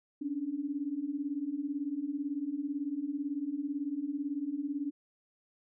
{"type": "beating tone pair", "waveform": "sine", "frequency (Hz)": [274, 292], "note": ["C#4", "D4"], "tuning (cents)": [-20, -10], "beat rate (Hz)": 18, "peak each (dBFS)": [-37, -34], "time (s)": [0.21, 4.91], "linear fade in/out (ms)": 10, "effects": []}